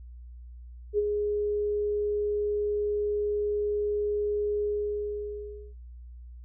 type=tone with ADSR envelope; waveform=sine; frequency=415.3 Hz; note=G#4; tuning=in tune; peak=-20 dBFS; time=0.93-5.74 s; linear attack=52 ms; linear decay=31 ms; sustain=-5 dB; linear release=1100 ms; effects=noise-tail reverb RT60 0.2 s tail -20 dB re dry + added 60 Hz sine -42 dBFS peak until 6.44 s